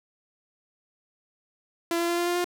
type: tone with pitch steps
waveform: sawtooth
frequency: 338.6 / 341.5 / 344.5 / 347.5 / 350.5 / 353.6 Hz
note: E4 / F4 / F4 / F4 / F4 / F4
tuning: +46 / -39 / -24 / -9 / +6 / +22 cents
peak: -20 dBFS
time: 1.91-2.444 s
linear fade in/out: 2 ms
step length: 89 ms
effects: none